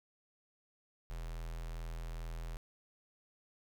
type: tone with notch filter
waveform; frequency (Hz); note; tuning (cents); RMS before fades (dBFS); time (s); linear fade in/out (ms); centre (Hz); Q
square; 41.18; E1; -1; -42; 1.1-2.57; 0; 260; 1.1
effects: none